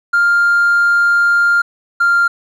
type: tone pair in turn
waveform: triangle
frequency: 1400 / 1393.5 Hz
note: F6 / F6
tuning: +4 / -4 cents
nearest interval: unison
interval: 8 cents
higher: first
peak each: -6 dBFS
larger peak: neither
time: 0.13-1.62 / 2-2.28 s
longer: first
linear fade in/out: 10 ms
effects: tanh soft clip ceiling -5 dBFS